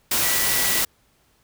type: tone in noise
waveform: sine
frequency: 1952 Hz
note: B6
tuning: 21 cents flat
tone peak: -29 dBFS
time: 0.23-0.81 s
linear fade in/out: 5 ms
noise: white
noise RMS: -21 dBFS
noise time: 0.11-0.85 s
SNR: -11 dB
effects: pink hiss -62 dBFS RMS until 1.43 s

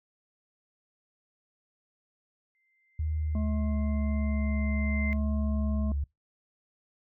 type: tone with exponential growth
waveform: sine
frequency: 2083 Hz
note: C7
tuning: 8 cents flat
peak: -32 dBFS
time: 2.55-5.13 s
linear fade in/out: 0 ms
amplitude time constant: 560 ms
type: tone with pitch glide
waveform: sine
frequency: 77.78 to 70.91 Hz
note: D#2 to C#2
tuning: 0 to +40 cents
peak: -27 dBFS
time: 2.99-6.04 s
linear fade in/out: 5 ms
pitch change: -160 cents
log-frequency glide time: 3.18-4.04 s
type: harmonic tone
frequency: 213.6 Hz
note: G#3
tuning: 49 cents sharp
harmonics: 1 / 3 / 5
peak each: -30 / -42 / -49 dBFS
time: 3.35-5.92 s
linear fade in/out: 2 ms
effects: noise-tail reverb RT60 0.2 s tail -25 dB re dry

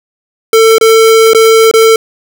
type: tone with dropouts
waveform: square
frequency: 447.3 Hz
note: A4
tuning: 28 cents sharp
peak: -3 dBFS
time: 0.53-1.96 s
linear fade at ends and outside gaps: 2 ms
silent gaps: 0.783-0.811 / 1.334-1.347 / 1.713-1.738 s
effects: none

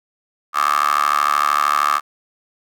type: tone with high-pass filter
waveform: 15% pulse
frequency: 73.1 Hz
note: D2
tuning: 7 cents flat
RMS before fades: -17 dBFS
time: 0.53-2.01 s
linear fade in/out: 50 ms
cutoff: 1200 Hz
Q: 8.6
effects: none

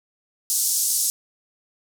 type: band-pass noise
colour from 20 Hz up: white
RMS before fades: -22 dBFS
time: 0.5-1.1 s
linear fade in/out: 0 ms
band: 5400 to 12000 Hz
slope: 24 dB/octave
effects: none

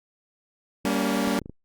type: chord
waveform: sawtooth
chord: G diminished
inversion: none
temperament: equal with one note detuned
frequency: 196 / 233.1 / 283 Hz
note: G3 / Bb3 / Db4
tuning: 0 / 0 / +36 cents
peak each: -23 dBFS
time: 0.85-1.39 s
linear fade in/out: 0 ms
type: clicks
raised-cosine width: 3 ms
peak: -25 dBFS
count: 4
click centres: 1.275 / 1.417 / 1.459 / 1.496 s
effects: Opus 48 kbps

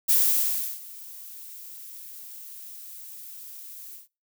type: noise with ADSR envelope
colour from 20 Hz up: violet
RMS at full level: -19 dBFS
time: 0.08-4.08 s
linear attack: 21 ms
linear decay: 690 ms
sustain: -23 dB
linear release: 140 ms
effects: noise-tail reverb RT60 0.3 s tail -24 dB re dry

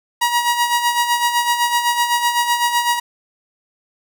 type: tone with tremolo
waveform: sawtooth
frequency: 956 Hz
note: A#5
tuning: 43 cents sharp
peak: -9 dBFS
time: 0.21-3 s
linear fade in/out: 10 ms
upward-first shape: sine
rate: 7.9 Hz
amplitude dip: 60%
effects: none

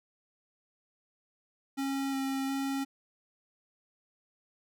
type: tone with pitch steps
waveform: square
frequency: 273 / 269.5 / 272.7 Hz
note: C#4 / C#4 / C#4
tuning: -26 / -49 / -28 cents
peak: -31 dBFS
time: 1.77-2.85 s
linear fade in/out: 20 ms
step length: 360 ms
effects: none

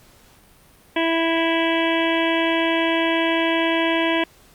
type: harmonic tone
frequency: 329.6 Hz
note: E4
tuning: in tune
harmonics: 1 / 2 / 3 / 5 / 6 / 7 / 8 / 9 / 10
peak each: -21 / -24 / -26 / -28 / -29 / -29 / -30 / -31 / -31 dBFS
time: 0.96-4.24 s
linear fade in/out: 5 ms
effects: pink hiss -52 dBFS RMS until 4.54 s + Opus 48 kbps

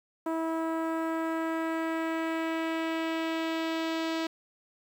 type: tone with low-pass filter sweep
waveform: sawtooth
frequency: 325 Hz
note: E4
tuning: 24 cents flat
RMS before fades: -31 dBFS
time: 0.26-4.27 s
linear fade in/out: 5 ms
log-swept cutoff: 1100 to 4300 Hz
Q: 1.4
effects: 9-bit

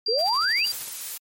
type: tone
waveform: sine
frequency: 4727 Hz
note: D8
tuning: 10 cents sharp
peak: -23 dBFS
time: 0.06-0.72 s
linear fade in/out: 5 ms
type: exponential sweep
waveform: sine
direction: up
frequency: 415.3 to 2960 Hz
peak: -22 dBFS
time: 0.08-0.66 s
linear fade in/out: 10 ms
type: noise with tremolo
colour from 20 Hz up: white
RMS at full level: -39 dBFS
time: 0.18-0.89 s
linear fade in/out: 5 ms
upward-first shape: sine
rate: 13 Hz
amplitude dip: 75%
type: noise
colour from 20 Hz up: blue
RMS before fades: -32 dBFS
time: 0.66-1.18 s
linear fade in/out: 10 ms
effects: MP3 64 kbps

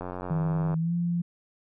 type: click train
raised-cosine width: 1 ms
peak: -21 dBFS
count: 67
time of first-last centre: 0.01-0.741 s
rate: 90.3 Hz
type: tone with pitch glide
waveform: sine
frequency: 160 to 172.48 Hz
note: D#3 to F3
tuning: +49 to -21 cents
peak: -24 dBFS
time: 0.3-1.22 s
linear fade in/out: 10 ms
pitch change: +130 cents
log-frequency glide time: 0.75-0.94 s
effects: none

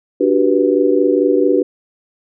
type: chord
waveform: sine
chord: G major seventh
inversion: second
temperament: just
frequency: 294 / 367.5 / 392 / 490 Hz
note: D4 / F#4 / G4 / B4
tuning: +2 / -12 / 0 / -14 cents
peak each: -16 dBFS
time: 0.2-1.63 s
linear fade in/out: 10 ms
effects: none

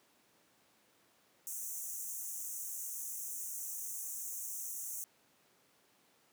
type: high-pass noise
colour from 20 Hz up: pink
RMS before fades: -42 dBFS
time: 1.47-5.04 s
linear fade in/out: 0 ms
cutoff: 6000 Hz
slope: 96 dB/octave
effects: pink hiss -69 dBFS RMS until 6.32 s + high-pass 200 Hz 12 dB/octave

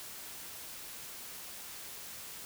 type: silence
effects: white hiss -46 dBFS RMS until 2.45 s

